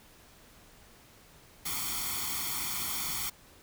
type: noise with comb filter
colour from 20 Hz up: white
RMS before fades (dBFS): -34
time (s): 1.65-3.3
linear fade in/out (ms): 10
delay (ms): 0.9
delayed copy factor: +0.95
effects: pink hiss -57 dBFS RMS until 3.62 s